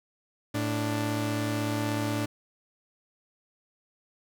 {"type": "tone pair together", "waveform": "sawtooth", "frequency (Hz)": [110, 293.7], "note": ["A2", "D4"], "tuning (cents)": [0, 0], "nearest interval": "octave + perfect fourth", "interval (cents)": 1700, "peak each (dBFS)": -26, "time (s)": [0.54, 2.26], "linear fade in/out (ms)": 10, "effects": []}